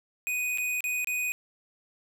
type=tone with dropouts; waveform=square; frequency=2489 Hz; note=D#7; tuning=in tune; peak=-28 dBFS; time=0.27-1.32 s; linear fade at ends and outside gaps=0 ms; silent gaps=0.575-0.583 / 0.806-0.841 / 1.045-1.072 s; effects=none